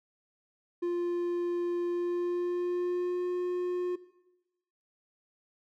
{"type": "tone with pitch glide", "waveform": "triangle", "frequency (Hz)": [349.2, 358.2], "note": ["F4", "F4"], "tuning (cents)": [0, 44], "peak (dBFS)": -26, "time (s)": [0.82, 3.96], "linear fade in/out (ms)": 10, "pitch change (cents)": 44, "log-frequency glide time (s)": [1.89, 3.26], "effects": ["noise-tail reverb RT60 1.0 s tail -18 dB re dry"]}